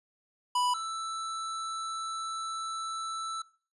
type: tone pair in turn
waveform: square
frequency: 987.8 / 1321.7 Hz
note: B5 / E6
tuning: 0 / +4 cents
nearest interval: perfect fourth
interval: 504 cents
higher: second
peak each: -26 / -34 dBFS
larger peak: first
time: 0.55-0.74 / 0.74-3.42 s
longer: second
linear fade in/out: 5 ms
effects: noise-tail reverb RT60 0.4 s tail -20 dB re dry + resampled to 24000 Hz